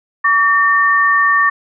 sine tone pair together, 1142.7 / 1814 Hz, D6 / A#6, -48 / -48 cents, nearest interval minor sixth, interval 800 cents, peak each -12 dBFS, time 0.24-1.5 s, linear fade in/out 10 ms, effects none

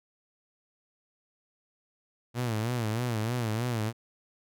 sawtooth tone with vibrato, 115.6 Hz, A#2, 14 cents flat, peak -24 dBFS, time 2.34-3.93 s, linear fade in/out 50 ms, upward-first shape sine, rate 3.2 Hz, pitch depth 130 cents each way, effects none

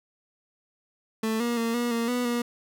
30% pulse tone with pitch steps, 221.1 / 237.6 / 229.9 / 240.1 / 231.8 / 245.8 / 239.3 Hz, A3 / A#3 / A#3 / B3 / A#3 / B3 / A#3, +9 / +33 / -24 / -49 / -10 / -8 / +46 cents, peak -22 dBFS, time 1.23-2.42 s, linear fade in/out 5 ms, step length 170 ms, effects none

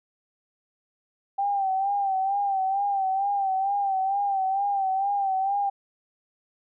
sine tone with vibrato, 784 Hz, G5, in tune, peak -22 dBFS, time 1.38-5.7 s, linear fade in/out 10 ms, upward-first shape sine, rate 2.2 Hz, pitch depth 58 cents each way, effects none

